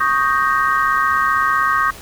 sine chord, Eb dominant seventh, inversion third, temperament equal, 1108.7 / 1244.5 / 1568 / 1864.7 Hz, Db6 / Eb6 / G6 / Bb6, 0 / 0 / 0 / 0 cents, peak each -18 / -18 / -20 / -22 dBFS, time 0-1.91 s, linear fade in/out 10 ms, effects pink hiss -37 dBFS RMS until 2.01 s

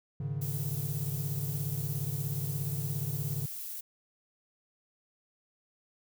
triangle chord, Ab suspended fourth, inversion none, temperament equal, 103.83 / 138.59 / 155.56 Hz, Ab2 / Db3 / Eb3, 0 / 0 / 0 cents, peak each -37 / -32 / -36 dBFS, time 0.2-3.46 s, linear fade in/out 5 ms
violet noise, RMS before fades -40 dBFS, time 0.41-3.81 s, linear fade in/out 10 ms
effects none

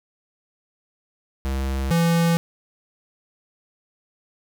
square tone pair in turn, 66.9 / 168.09 Hz, C2 / E3, +39 / +34 cents, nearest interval octave + major third, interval 1595 cents, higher second, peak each -23 / -17 dBFS, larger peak second, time 1.45-1.91 / 1.91-2.37 s, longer neither, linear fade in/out 0 ms, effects none

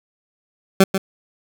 20% pulse tone with echo, 192.2 Hz, G3, 34 cents flat, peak -3 dBFS, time 0.8-0.84 s, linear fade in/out 5 ms, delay 140 ms, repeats 1, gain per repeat -9 dB, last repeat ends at 0.98 s, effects none

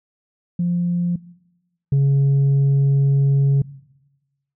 sine tone pair in turn, 174.61 / 138.59 Hz, F3 / C#3, 0 / 0 cents, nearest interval major third, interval 400 cents, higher first, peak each -16 / -10 dBFS, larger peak second, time 0.59-1.16 / 1.92-3.62 s, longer second, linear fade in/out 5 ms, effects noise-tail reverb RT60 1.0 s tail -21 dB re dry + tanh soft clip ceiling -12 dBFS

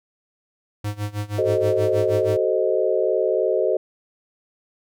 square tone with tremolo, 103.83 Hz, G#2, in tune, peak -23 dBFS, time 0.84-2.37 s, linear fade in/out 5 ms, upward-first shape sine, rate 6.3 Hz, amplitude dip 90%
sine chord, F# diminished seventh, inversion none, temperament equal with one note detuned, 376.7 / 440 / 523.3 / 622.3 Hz, F#4 / A4 / C5 / Eb5, +31 / 0 / 0 / 0 cents, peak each -23 dBFS, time 1.38-3.77 s, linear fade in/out 5 ms
effects none

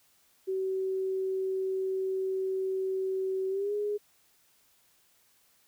sine tone with pitch glide, 380 to 414.4 Hz, F#4 to G#4, +46 to -4 cents, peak -28 dBFS, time 0.47-3.98 s, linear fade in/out 20 ms, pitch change +150 cents, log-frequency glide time 3.49-3.73 s, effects white hiss -66 dBFS RMS until 5.67 s

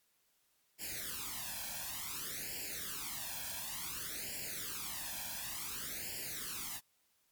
white noise with flanger, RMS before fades -42 dBFS, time 0.78-6.81 s, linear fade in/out 50 ms, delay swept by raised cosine 0.4 to 1.23 ms, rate 0.56 Hz, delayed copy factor +1, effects white hiss -75 dBFS RMS until 7.31 s + MP3 96 kbps

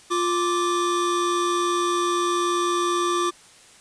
square tone pair together, 350.3 / 1171.5 Hz, F4 / D6, +5 / -5 cents, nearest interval octave + major sixth, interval 2090 cents, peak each -24 dBFS, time 0.1-3.31 s, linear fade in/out 20 ms, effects white hiss -50 dBFS RMS until 3.8 s + resampled to 22050 Hz

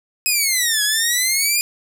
10% pulse exponential two-way sweep, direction down then up, 2557 to 1661.2 to 2451 Hz, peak -7 dBFS, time 0.26-1.61 s, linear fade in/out 0 ms, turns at 0.83 s, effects none

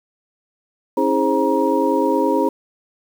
sine tone cluster, 273 / 322.4 / 414.1 / 530 / 946 Hz, C#4 / E4 / G#4 / C5 / A#5, -26 / -38 / -5 / +22 / +25 cents, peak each -21 dBFS, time 0.97-2.49 s, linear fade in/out 5 ms, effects 7-bit

